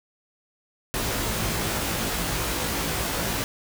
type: noise with comb filter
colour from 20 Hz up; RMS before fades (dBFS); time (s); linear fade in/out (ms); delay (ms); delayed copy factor
pink; -27; 0.94-3.44; 0; 18; +0.75
effects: none